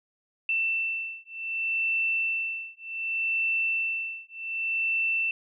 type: beating tone pair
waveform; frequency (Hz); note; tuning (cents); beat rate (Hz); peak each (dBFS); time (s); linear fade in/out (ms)
sine; 2675 / 2675.66; E7 / E7; +25 / +25; 0.66; -29; 0.49-5.31; 2
effects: none